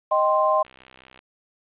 sine chord, C minor, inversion first, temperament equal, 622.3 / 784 / 1046.5 Hz, Eb5 / G5 / C6, 0 / 0 / 0 cents, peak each -20 / -25 / -20 dBFS, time 0.11-0.63 s, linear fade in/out 10 ms
click train, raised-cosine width 0.2 ms, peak -28 dBFS, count 36, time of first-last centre 0.65-1.191 s, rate 64.7 Hz
effects resampled to 8000 Hz + 9-bit

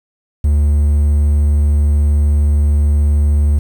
triangle tone, 73.42 Hz, D2, in tune, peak -7 dBFS, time 0.44-3.59 s, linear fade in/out 5 ms, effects 7-bit

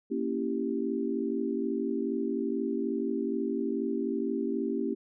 sine chord, A# diminished seventh, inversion none, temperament equal, 233.1 / 277.2 / 329.6 / 392 Hz, A#3 / C#4 / E4 / G4, 0 / 0 / 0 / 0 cents, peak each -33 / -33 / -35 / -33 dBFS, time 0.1-4.95 s, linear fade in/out 20 ms, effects none

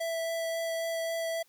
square tone with vibrato, 660 Hz, E5, 2 cents sharp, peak -31 dBFS, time 0-1.43 s, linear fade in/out 10 ms, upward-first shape sine, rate 3.7 Hz, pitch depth 8 cents each way, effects white hiss -66 dBFS RMS until 1.48 s

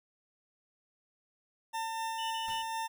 40% pulse tone with tremolo, 900 Hz, A5, 39 cents sharp, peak -32 dBFS, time 1.73-2.88 s, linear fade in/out 20 ms, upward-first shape sine, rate 4 Hz, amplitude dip 25%
sine tone bursts, 2961 Hz, F#7, 1 cent sharp, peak -38 dBFS, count 3, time 2.18-2.624 s, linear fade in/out 10 ms, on 130 ms, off 27 ms
pink noise with exponential decay, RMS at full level -48 dBFS, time 2.48-2.84 s, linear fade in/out 1 ms, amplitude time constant 78 ms
effects none

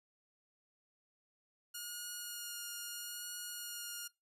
5% pulse tone with vibrato, 1430 Hz, F6, 41 cents sharp, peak -31 dBFS, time 1.74-4.08 s, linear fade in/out 10 ms, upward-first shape sine, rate 0.77 Hz, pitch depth 13 cents each way, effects noise-tail reverb RT60 0.2 s tail -21 dB re dry + resampled to 32000 Hz

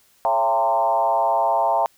sine tone with frequency modulation, 795 Hz, G5, 24 cents sharp, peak -16 dBFS, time 0.25-1.86 s, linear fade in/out 0 ms, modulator 120 Hz, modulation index 1.6, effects white hiss -58 dBFS RMS until 1.97 s

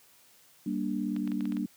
sine chord, G minor, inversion none, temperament just, 196 / 235.2 / 294 Hz, G3 / Bb3 / D4, 0 / +16 / +2 cents, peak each -33 / -33 / -33 dBFS, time 0.66-1.66 s, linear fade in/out 5 ms
clicks, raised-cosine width 0.3 ms, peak -29 dBFS, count 7, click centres 1.164 / 1.276 / 1.318 / 1.408 / 1.455 / 1.522 / 1.569 s
effects white hiss -60 dBFS RMS until 1.76 s + high-pass 80 Hz 12 dB/octave

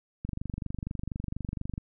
click train, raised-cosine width 5 ms, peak -21 dBFS, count 38, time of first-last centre 0.25-1.779 s, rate 24.2 Hz, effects none

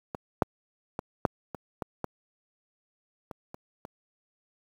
clicks, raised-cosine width 1 ms, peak -19 / -6 / -17 / -7 / -21 / -17 / -16 / -24 / -26 / -26 dBFS, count 10, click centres 0.148 / 0.422 / 0.991 / 1.252 / 1.547 / 1.822 / 2.043 / 3.312 / 3.544 / 3.851 s, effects high-pass 80 Hz 12 dB/octave + 8-bit

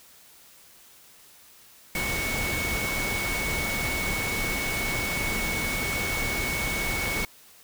sine tone in noise, 2217 Hz, C#7, in tune, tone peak -29 dBFS, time 1.95-7.25 s, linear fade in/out 2 ms, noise pink, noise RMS -30 dBFS, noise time 1.95-7.25 s, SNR -2 dB, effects white hiss -53 dBFS RMS until 7.63 s

